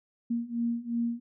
sine beating tone pair, 233.1 / 235.9 Hz, A#3 / A#3, 0 / +21 cents, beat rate 2.8 Hz, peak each -32 / -30 dBFS, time 0.3-1.2 s, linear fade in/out 10 ms, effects none

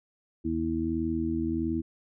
harmonic tone, 81.4 Hz, E2, 21 cents flat, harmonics 1 / 2 / 3 / 4, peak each -35 / -38 / -31 / -29 dBFS, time 0.44-1.82 s, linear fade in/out 20 ms, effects none

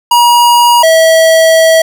square tone pair in turn, 956 / 648.5 Hz, A#5 / E5, +43 / -28 cents, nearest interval perfect fifth, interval 671 cents, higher first, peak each -4 dBFS, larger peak neither, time 0.11-0.83 / 0.83-1.82 s, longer second, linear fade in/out 5 ms, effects none

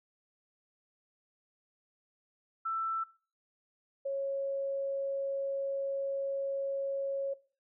sine tone pair in turn, 1330 / 549.6 Hz, E6 / C#5, +15 / -15 cents, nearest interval octave + minor third, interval 1530 cents, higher first, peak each -31 / -31 dBFS, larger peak neither, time 2.65-3.04 / 4.05-7.34 s, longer second, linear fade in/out 10 ms, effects noise-tail reverb RT60 0.4 s tail -20 dB re dry

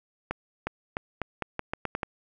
accelerating click train, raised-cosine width 0.5 ms, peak -14 dBFS, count 10, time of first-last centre 0.31-2.032 s, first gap 360 ms, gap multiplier 0.83, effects none

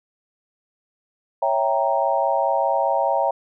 sine chord, C# diminished seventh, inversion none, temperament equal, 554.4 / 659.3 / 784 / 932.3 Hz, C#5 / E5 / G5 / Bb5, 0 / 0 / 0 / 0 cents, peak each -23 dBFS, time 1.42-3.31 s, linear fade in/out 5 ms, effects none

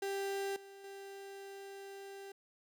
35% pulse tone with level steps, 393.9 Hz, G4, 8 cents sharp, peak -34 / -50 / -45 dBFS, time 0.02-2.32 s, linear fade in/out 5 ms, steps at 0.56 / 0.84 s, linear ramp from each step 2 ms, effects none

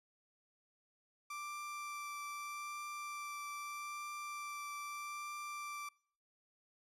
30% pulse tone with vibrato, 1174.7 Hz, D6, in tune, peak -40 dBFS, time 1.3-5.89 s, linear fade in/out 5 ms, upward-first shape triangle, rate 0.8 Hz, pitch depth 11 cents each way, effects noise-tail reverb RT60 0.6 s tail -26 dB re dry + resampled to 32000 Hz

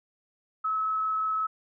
sine tone with frequency modulation, 1292 Hz, E6, 35 cents flat, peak -25 dBFS, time 0.64-1.47 s, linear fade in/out 10 ms, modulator 25.7 Hz, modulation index 0.39, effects none

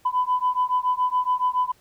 sine beating tone pair, 998 / 1005.1 Hz, B5 / B5, +18 / +30 cents, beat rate 7.1 Hz, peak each -22 dBFS, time 0.05-1.72 s, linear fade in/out 10 ms, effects tanh soft clip ceiling -13 dBFS + pink hiss -59 dBFS RMS until 1.8 s

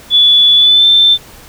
sine tone with pitch glide, 3440 to 3553 Hz, A7 to A7, -40 to +16 cents, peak -4 dBFS, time 0.1-1.18 s, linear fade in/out 50 ms, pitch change +56 cents, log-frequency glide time 0.56-0.86 s, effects pink hiss -37 dBFS RMS until 1.48 s

